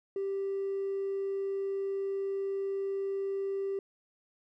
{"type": "tone with hard clipping", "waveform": "sine", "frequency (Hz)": 392, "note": "G4", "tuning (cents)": 0, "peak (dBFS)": -31, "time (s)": [0.16, 3.79], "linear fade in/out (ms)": 2, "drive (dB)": 1, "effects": []}